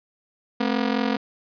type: ring-modulated tone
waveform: sawtooth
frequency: 240 Hz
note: B3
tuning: 49 cents flat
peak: -14 dBFS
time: 0.6-1.17 s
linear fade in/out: 5 ms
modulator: 22.3 Hz
effects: resampled to 11025 Hz + 9-bit